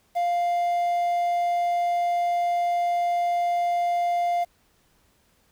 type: tone with quantisation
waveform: triangle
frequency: 698.5 Hz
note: F5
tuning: in tune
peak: -19 dBFS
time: 0.15-4.45 s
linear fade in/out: 20 ms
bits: 8
effects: pink hiss -64 dBFS RMS until 5.51 s